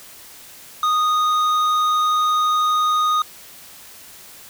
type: tone with hard clipping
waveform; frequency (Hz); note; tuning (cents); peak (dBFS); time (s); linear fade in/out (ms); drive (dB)
triangle; 1239; D#6; -8; -17; 0.83-3.22; 2; 11
effects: white hiss -42 dBFS RMS until 4.49 s